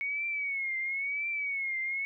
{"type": "tone with vibrato", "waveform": "sine", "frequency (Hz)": 2217, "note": "C#7", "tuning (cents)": 0, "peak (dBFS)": -30, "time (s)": [0.01, 2.05], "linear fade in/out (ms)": 0, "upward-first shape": "triangle", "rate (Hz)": 0.98, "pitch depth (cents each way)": 110, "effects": []}